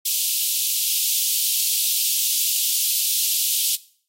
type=high-pass noise; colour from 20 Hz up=white; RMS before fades=-21 dBFS; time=0.05-3.76 s; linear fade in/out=10 ms; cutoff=2800 Hz; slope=48 dB/octave; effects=noise-tail reverb RT60 0.5 s tail -19 dB re dry + AAC 48 kbps